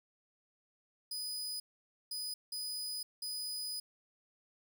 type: tone bursts at uneven times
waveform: sawtooth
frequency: 4978 Hz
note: D#8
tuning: in tune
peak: -35 dBFS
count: 4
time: 1.11-1.6 / 2.11-2.34 / 2.52-3.03 / 3.22-3.8 s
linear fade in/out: 5 ms
effects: none